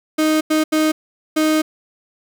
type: tone bursts at uneven times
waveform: 35% pulse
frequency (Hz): 311.1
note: D#4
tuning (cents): 0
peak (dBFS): -12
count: 4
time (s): 0.18-0.41 / 0.5-0.64 / 0.72-0.92 / 1.36-1.62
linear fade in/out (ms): 10
effects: none

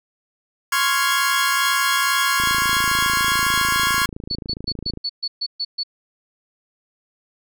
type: chord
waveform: sawtooth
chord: Db major seventh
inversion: third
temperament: equal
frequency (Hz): 1046.5 / 1108.7 / 1396.9 / 1661.2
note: C6 / Db6 / F6 / Ab6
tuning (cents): 0 / 0 / 0 / 0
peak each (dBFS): -20 / -19 / -20 / -18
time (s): 0.72-4.06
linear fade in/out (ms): 5
type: click train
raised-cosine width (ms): 3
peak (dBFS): -19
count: 71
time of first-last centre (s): 2.4-4.974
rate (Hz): 27.2
type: tone bursts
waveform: sine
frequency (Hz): 4435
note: C#8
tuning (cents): 0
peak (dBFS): -21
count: 9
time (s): 4.3-5.835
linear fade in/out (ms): 10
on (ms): 55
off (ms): 130
effects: none

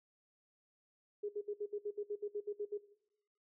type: tone bursts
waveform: sine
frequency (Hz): 414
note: G#4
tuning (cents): -5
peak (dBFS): -36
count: 13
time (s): 1.23-2.778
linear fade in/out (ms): 10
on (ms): 60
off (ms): 64
effects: noise-tail reverb RT60 0.8 s tail -17 dB re dry

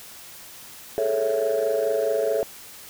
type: chord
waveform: sine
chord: A major seventh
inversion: third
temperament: equal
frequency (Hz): 415.3 / 440 / 554.4 / 659.3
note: G#4 / A4 / C#5 / E5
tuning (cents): 0 / 0 / 0 / 0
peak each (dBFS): -28 / -23 / -24 / -25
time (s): 0.98-2.43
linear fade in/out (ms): 0
effects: tanh soft clip ceiling -15 dBFS + white hiss -43 dBFS RMS until 2.89 s

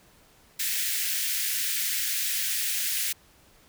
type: high-pass noise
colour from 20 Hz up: white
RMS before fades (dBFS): -28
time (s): 0.59-3.13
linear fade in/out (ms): 10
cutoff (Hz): 1600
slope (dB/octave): 48
effects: pink hiss -58 dBFS RMS until 3.68 s

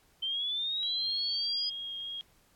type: linear sweep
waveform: sine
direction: up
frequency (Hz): 3100 to 4978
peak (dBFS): -30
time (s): 0.22-1.7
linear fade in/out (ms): 10
type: tone with vibrato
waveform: sine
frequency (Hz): 3258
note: G#7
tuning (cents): -34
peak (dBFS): -36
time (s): 0.83-2.21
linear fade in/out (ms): 0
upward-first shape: sine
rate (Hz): 3.3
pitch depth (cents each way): 8
effects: pink hiss -66 dBFS RMS until 2.55 s + AAC 64 kbps

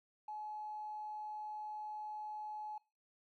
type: tone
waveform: triangle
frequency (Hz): 850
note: G#5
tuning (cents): +40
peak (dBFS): -38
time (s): 0.28-2.78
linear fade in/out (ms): 5
effects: noise-tail reverb RT60 0.3 s tail -25 dB re dry + tanh soft clip ceiling -40 dBFS

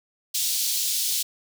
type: high-pass noise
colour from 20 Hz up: pink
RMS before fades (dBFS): -25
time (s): 0.34-1.23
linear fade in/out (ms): 10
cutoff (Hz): 3700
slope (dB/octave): 24
effects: none

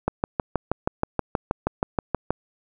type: click train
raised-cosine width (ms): 1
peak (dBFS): -7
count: 15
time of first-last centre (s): 0.08-2.306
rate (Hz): 6.29
effects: none

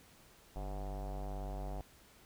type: tone with low-pass filter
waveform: square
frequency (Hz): 49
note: G1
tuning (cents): 0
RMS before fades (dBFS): -41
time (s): 0.56-1.81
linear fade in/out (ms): 0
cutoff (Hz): 740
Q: 4.2
effects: pink hiss -62 dBFS RMS until 2.25 s

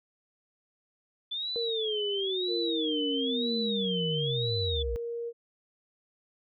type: tone with vibrato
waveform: sine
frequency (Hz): 3464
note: A7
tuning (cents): -28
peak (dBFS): -31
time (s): 1.31-4.83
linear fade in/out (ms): 10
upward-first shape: sine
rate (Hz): 1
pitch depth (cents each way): 250
type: linear sweep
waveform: sine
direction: down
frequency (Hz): 471.3 to 55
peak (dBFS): -30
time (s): 1.56-4.96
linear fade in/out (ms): 0
type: tone with pitch glide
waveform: sine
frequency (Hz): 466.2 to 468.9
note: A#4 to A#4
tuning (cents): 0 to +10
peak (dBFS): -32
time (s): 2.47-5.33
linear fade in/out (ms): 50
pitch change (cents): +10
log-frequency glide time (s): 3.09-4.75
effects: none

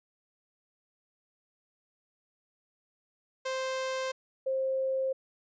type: tone pair in turn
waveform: sawtooth / sine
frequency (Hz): 523.3 / 529.4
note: C5 / C5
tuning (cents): 0 / +20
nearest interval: unison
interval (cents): 20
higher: second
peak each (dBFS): -27 / -27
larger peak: neither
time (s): 3.45-4.12 / 4.46-5.13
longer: neither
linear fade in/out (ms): 10
effects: resampled to 16000 Hz

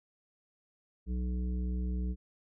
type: harmonic tone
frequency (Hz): 61.5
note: B1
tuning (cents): -7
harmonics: 1 / 3 / 5 / 7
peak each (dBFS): -31 / -38 / -47 / -51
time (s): 1.06-2.16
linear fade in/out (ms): 50
effects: none

